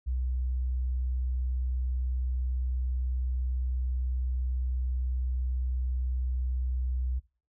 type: tone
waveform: sine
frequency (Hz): 63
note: B1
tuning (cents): +35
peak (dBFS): -27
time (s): 0.06-7.2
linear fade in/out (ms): 20
effects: noise-tail reverb RT60 0.4 s tail -22 dB re dry